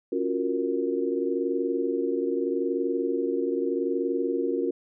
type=chord; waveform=sine; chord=Gb major seventh; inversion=second; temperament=equal; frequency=277.2 / 349.2 / 370 / 466.2 Hz; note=Db4 / F4 / Gb4 / Bb4; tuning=0 / 0 / 0 / 0 cents; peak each=-30 / -29 / -30 / -29 dBFS; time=0.12-4.71 s; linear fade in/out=5 ms; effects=none